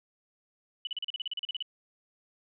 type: tone bursts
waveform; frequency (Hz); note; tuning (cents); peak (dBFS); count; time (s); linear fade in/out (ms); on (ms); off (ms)
sine; 2971; F#7; +6; -31; 14; 0.85-1.625; 2; 21; 37
effects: none